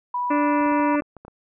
sine tone with pitch glide, 982 to 964.6 Hz, B5 to B5, -10 to -41 cents, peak -22 dBFS, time 0.14-0.96 s, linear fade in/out 5 ms, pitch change -31 cents, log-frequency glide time 0.26-0.8 s
harmonic tone, 293.3 Hz, D4, 2 cents flat, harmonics 1 / 2 / 4 / 5 / 6 / 7 / 8 / 9, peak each -20 / -26 / -32 / -34 / -36 / -37 / -38 / -39 dBFS, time 0.3-1.01 s, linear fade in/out 10 ms
clicks, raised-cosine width 1 ms, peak -27 dBFS, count 9, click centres 0.61 / 0.662 / 0.719 / 0.798 / 0.948 / 1.021 / 1.167 / 1.25 / 1.281 s
effects none

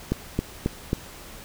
click train, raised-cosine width 3 ms, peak -9 dBFS, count 4, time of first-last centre 0.12-0.931 s, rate 3.7 Hz, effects pink hiss -43 dBFS RMS until 1.44 s

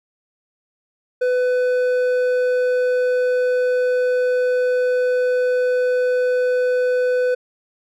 sine tone with hard clipping, 500 Hz, B4, 21 cents sharp, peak -17 dBFS, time 1.21-7.35 s, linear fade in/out 10 ms, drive 6 dB, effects none

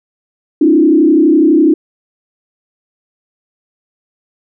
sine tone with frequency modulation, 311.1 Hz, D#4, in tune, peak -5 dBFS, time 0.61-1.74 s, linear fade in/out 5 ms, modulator 32 Hz, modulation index 1.2, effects none

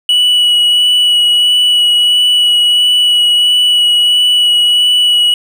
triangle tone with vibrato, 2938 Hz, F#7, 13 cents flat, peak -5 dBFS, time 0.09-5.34 s, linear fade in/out 2 ms, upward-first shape sine, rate 1.5 Hz, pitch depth 12 cents each way, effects 7-bit

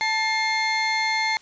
35% pulse tone pair together, 880 / 2128 Hz, A5 / C7, 0 / +29 cents, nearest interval octave + minor third, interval 1529 cents, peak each -23 / -21 dBFS, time 0.01-1.37 s, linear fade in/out 0 ms, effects white hiss -52 dBFS RMS until 1.41 s + resampled to 16000 Hz

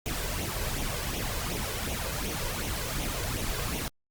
pink noise with flanger, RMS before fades -32 dBFS, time 0.06-3.88 s, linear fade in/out 0 ms, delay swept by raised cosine 0.31 to 2.01 ms, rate 2.7 Hz, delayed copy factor +0.6, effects Opus 48 kbps

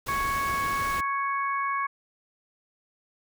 pink noise, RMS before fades -36 dBFS, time 0.06-1.01 s, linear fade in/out 10 ms
harmonic tone, 554.4 Hz, C#5, in tune, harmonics 2 / 3 / 4, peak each -26 / -34 / -35 dBFS, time 0.08-1.87 s, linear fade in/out 10 ms
effects none

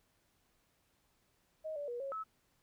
sine tone with pitch steps, 628 / 579 / 481.3 / 548 / 1298 Hz, D#5 / D5 / B4 / C#5 / E6, +16 / -25 / -45 / -20 / -27 cents, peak -38 dBFS, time 1.64-2.24 s, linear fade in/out 20 ms, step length 120 ms, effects pink hiss -75 dBFS RMS until 2.62 s

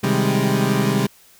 30% pulse chord, Ab major seventh, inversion first, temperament equal, 130.81 / 155.56 / 196 / 207.7 Hz, C3 / Eb3 / G3 / Ab3, 0 / 0 / 0 / 0 cents, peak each -19 / -22 / -18 / -20 dBFS, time 0.03-1.07 s, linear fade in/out 10 ms, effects white hiss -51 dBFS RMS until 1.39 s

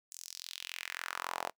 sawtooth tone with high-pass filter sweep, 43.65 Hz, F1, in tune, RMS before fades -42 dBFS, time 0.11-1.5 s, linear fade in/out 10 ms, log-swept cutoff 7400 to 710 Hz, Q 2.4, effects noise-tail reverb RT60 0.1 s tail -21 dB re dry

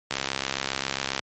click train, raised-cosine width 0.2 ms, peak -8 dBFS, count 74, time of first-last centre 0.11-1.193 s, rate 67.4 Hz, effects high-pass 80 Hz 12 dB/octave + MP3 32 kbps

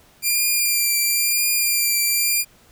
5% pulse tone with vibrato, 2385 Hz, D7, 26 cents sharp, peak -8 dBFS, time 0.22-2.45 s, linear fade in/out 50 ms, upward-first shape triangle, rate 0.98 Hz, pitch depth 26 cents each way, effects pink hiss -53 dBFS RMS until 2.71 s

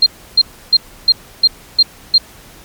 sine tone bursts, 4191 Hz, C8, 2 cents sharp, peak -4 dBFS, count 7, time 0.02-2.181 s, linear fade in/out 5 ms, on 43 ms, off 310 ms, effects pink hiss -40 dBFS RMS until 2.64 s + MP3 96 kbps

